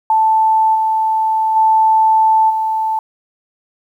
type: tone with level steps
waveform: sine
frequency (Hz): 880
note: A5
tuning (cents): 0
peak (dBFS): -9 / -12 / -8 / -14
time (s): 0.1-2.99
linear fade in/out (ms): 2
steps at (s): 0.74 / 1.55 / 2.49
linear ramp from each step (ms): 20
effects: 8-bit